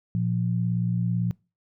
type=tone pair together; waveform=sine; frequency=117.2 / 175.22 Hz; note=A#2 / F3; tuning=+10 / +6 cents; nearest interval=perfect fifth; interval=696 cents; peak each=-25 dBFS; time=0.15-1.31 s; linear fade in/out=0 ms; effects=noise-tail reverb RT60 0.3 s tail -24 dB re dry